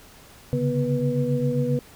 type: tone cluster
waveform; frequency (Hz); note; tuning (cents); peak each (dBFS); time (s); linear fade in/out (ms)
sine; 135.9 / 143.4 / 243.9 / 489.5; C#3 / D3 / B3 / B4; -34 / -41 / -21 / -15; -26; 0.53-1.79; 0
effects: pink hiss -49 dBFS RMS until 1.95 s